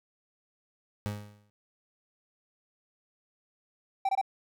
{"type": "tone with exponential decay", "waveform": "30% pulse", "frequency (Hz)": 103.83, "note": "G#2", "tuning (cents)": 0, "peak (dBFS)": -26, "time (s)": [1.06, 1.5], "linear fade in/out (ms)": 0, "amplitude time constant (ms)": 95}
{"type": "tone bursts", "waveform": "triangle", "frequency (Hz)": 777, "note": "G5", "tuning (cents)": -16, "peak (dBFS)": -22, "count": 3, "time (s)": [4.05, 4.214], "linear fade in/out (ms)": 5, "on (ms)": 40, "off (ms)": 22}
{"effects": []}